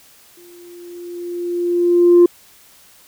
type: tone with exponential growth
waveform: sine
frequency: 349.2 Hz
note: F4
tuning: in tune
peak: -3 dBFS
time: 0.37-2.26 s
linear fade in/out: 5 ms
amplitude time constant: 410 ms
effects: tanh soft clip ceiling -3 dBFS + white hiss -48 dBFS RMS until 3.07 s